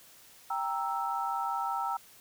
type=chord; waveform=sine; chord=E diminished; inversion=first; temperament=equal with one note detuned; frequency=787.2 / 932.3 / 1318.5 Hz; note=G5 / Bb5 / E6; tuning=+7 / 0 / 0 cents; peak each=-34 dBFS; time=0.5-1.97 s; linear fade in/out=5 ms; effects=white hiss -56 dBFS RMS until 2.2 s